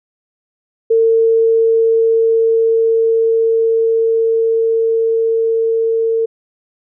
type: tone with level ramp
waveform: sine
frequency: 452.7 Hz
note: A4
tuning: 49 cents sharp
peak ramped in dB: -8 to -12 dBFS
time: 0.9-6.26 s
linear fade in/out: 10 ms
effects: none